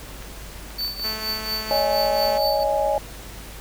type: clicks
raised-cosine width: 0.3 ms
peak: -24 dBFS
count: 9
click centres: 0.224 / 0.705 / 0.808 / 0.848 / 0.879 / 0.997 / 1.19 / 1.398 / 1.564 s
type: tone with tremolo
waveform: square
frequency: 4530 Hz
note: C#8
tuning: 37 cents sharp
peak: -23 dBFS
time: 0.78-2.64 s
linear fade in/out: 10 ms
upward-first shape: triangle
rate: 4.3 Hz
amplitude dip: 85%
type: tone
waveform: 5% pulse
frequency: 217.9 Hz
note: A3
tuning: 17 cents flat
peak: -20 dBFS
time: 1.03-2.39 s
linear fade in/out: 20 ms
type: chord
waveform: sine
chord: C# suspended second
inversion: none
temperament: equal with one note detuned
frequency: 563.4 / 622.3 / 830.6 Hz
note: C#5 / D#5 / G#5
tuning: +28 / 0 / 0 cents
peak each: -23 dBFS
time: 1.71-2.98 s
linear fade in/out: 0 ms
effects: added 50 Hz sine -39 dBFS peak until 3.6 s + pink hiss -40 dBFS RMS until 3.6 s